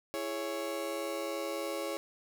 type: chord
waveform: 35% pulse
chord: C# minor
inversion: first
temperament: just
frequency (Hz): 332.6 / 415.8 / 554.4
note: E4 / G#4 / C#5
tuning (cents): +16 / +2 / 0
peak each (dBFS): -38 / -39 / -35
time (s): 0.14-1.97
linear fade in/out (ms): 0
effects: none